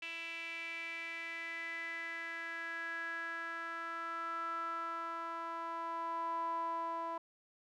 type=tone with band-pass filter sweep; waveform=sawtooth; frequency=332.6 Hz; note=E4; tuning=16 cents sharp; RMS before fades=-41 dBFS; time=0.02-7.18 s; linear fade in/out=5 ms; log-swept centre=2600 to 900 Hz; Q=6.9; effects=none